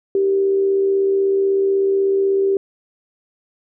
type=tone with amplitude modulation; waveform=sine; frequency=390.8 Hz; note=G4; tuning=5 cents flat; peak=-12 dBFS; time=0.15-2.57 s; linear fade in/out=2 ms; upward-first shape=sine; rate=76.2 Hz; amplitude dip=35%; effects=none